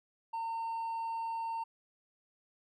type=tone with hard clipping; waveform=sine; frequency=911 Hz; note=A#5; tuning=40 cents flat; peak=-35 dBFS; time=0.33-1.64 s; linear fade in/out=10 ms; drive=2 dB; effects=none